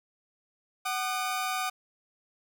sawtooth tone pair together, 750.3 / 1217 Hz, F#5 / D#6, +24 / -39 cents, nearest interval minor sixth, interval 837 cents, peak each -28 dBFS, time 0.85-1.7 s, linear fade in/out 10 ms, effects none

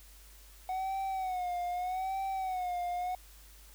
triangle tone with vibrato, 740 Hz, F#5, in tune, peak -30 dBFS, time 0.69-3.15 s, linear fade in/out 2 ms, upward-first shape sine, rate 0.81 Hz, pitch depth 81 cents each way, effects added 50 Hz sine -54 dBFS peak until 3.74 s + white hiss -58 dBFS RMS until 3.74 s

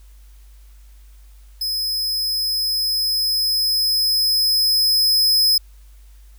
45% pulse tone with level ramp, 5100 Hz, D#8, 42 cents sharp, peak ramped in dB -21 to -13 dBFS, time 1.61-5.58 s, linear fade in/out 5 ms, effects added 50 Hz sine -42 dBFS peak until 6.38 s + white hiss -58 dBFS RMS until 6.38 s

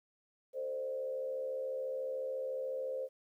sine tone with frequency modulation, 523.3 Hz, C5, in tune, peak -35 dBFS, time 0.53-3.09 s, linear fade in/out 50 ms, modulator 74 Hz, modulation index 0.66, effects 12-bit

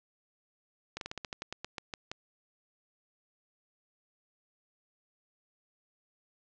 slowing click train, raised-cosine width 0.2 ms, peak -20 dBFS, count 13, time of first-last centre 0.97-2.115 s, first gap 42 ms, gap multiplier 1.14, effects low-pass 7000 Hz 12 dB/octave

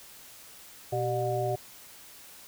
harmonic tone with a mistuned harmonic, 120.7 Hz, B2, 39 cents flat, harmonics 1 / 3 / 5 / 6, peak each -32 / -32 / -32 / -32 dBFS, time 0.92-1.56 s, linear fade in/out 10 ms, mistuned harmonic 3, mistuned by +110 cents, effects white hiss -50 dBFS RMS until 2.47 s

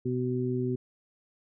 harmonic tone, 125.5 Hz, B2, 28 cents sharp, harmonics 1 / 2 / 3, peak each -31 / -31 / -31 dBFS, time 0.05-0.76 s, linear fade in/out 10 ms, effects none

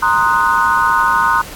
sine chord, C half-diminished seventh, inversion third, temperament equal, 932.3 / 1046.5 / 1244.5 / 1480 Hz, Bb5 / C6 / Eb6 / Gb6, 0 / 0 / 0 / 0 cents, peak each -16 dBFS, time 0.02-1.42 s, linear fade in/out 10 ms, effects pink hiss -32 dBFS RMS until 1.55 s + AAC 64 kbps

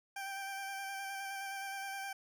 20% pulse tone with vibrato, 784 Hz, G5, in tune, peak -35 dBFS, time 0.16-2.13 s, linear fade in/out 5 ms, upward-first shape square, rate 9.6 Hz, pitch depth 16 cents each way, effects none

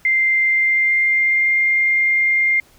sine tone with pitch glide, 2091 to 2110 Hz, C7 to C7, -2 to +14 cents, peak -13 dBFS, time 0.05-2.6 s, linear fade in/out 2 ms, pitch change +16 cents, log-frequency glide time 0.46-1.57 s, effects pink hiss -52 dBFS RMS until 2.78 s

